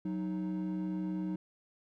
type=tone pair together; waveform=triangle; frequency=185 / 311.1 Hz; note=F#3 / D#4; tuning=0 / 0 cents; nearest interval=major sixth; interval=900 cents; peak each=-32 / -34 dBFS; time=0.05-1.36 s; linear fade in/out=5 ms; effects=tanh soft clip ceiling -26 dBFS